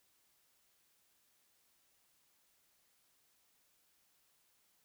silence, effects white hiss -74 dBFS RMS until 4.84 s

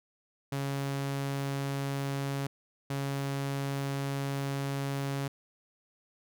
sawtooth tone pair in turn, 138.59 / 138.59 Hz, C#3 / C#3, 0 / 0 cents, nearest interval unison, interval 0 cents, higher neither, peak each -27 dBFS, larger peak neither, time 0.52-2.47 / 2.9-5.28 s, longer second, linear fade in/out 5 ms, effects none

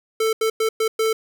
square tone bursts at uneven times, 442.9 Hz, A4, 11 cents sharp, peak -18 dBFS, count 5, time 0.2-0.33 / 0.41-0.5 / 0.6-0.69 / 0.8-0.88 / 0.99-1.13 s, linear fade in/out 5 ms, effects none

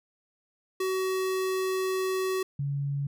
square / sine tone pair in turn, 376.6 / 141.07 Hz, F#4 / C#3, +31 / +31 cents, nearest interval octave + perfect fourth, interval 1700 cents, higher first, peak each -27 dBFS, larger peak neither, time 0.8-2.43 / 2.59-3.07 s, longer first, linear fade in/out 5 ms, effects none

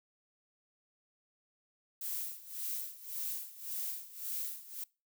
violet noise with tremolo, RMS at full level -37 dBFS, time 2.01-4.84 s, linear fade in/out 5 ms, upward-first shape sine, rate 1.8 Hz, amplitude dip 85%, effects noise-tail reverb RT60 0.3 s tail -24 dB re dry

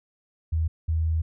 sine tone pair in turn, 80.5 / 80.5 Hz, E2 / E2, -41 / -41 cents, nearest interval unison, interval 0 cents, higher neither, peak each -21 dBFS, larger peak neither, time 0.52-0.68 / 0.88-1.22 s, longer second, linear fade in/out 10 ms, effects none

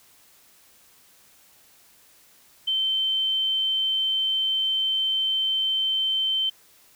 sine tone, 3097 Hz, G7, 22 cents flat, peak -21 dBFS, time 2.67-6.5 s, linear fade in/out 10 ms, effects white hiss -56 dBFS RMS until 6.95 s

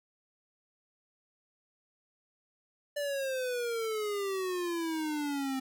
square exponential sweep, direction down, 587.3 to 261.6 Hz, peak -32 dBFS, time 2.96-5.6 s, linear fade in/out 10 ms, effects none

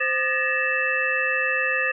sine tone cluster, 522 / 1218 / 1723 / 1870 / 2643 Hz, C5 / D#6 / A6 / A#6 / E7, -4 / -37 / -37 / +5 / +4 cents, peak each -29 / -31 / -25 / -27 / -25 dBFS, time 0-1.92 s, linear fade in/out 10 ms, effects none

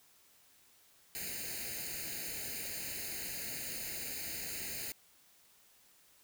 white noise with comb filter, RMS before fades -41 dBFS, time 1.15-4.92 s, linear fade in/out 0 ms, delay 0.44 ms, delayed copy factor +0.9, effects white hiss -65 dBFS RMS until 6.23 s

